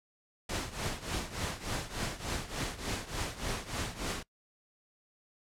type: noise with tremolo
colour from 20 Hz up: pink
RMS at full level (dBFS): -33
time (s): 0.49-4.23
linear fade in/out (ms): 5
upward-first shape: triangle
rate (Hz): 3.4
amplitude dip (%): 85
effects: noise-tail reverb RT60 0.1 s tail -22 dB re dry + low-pass 9000 Hz 12 dB/octave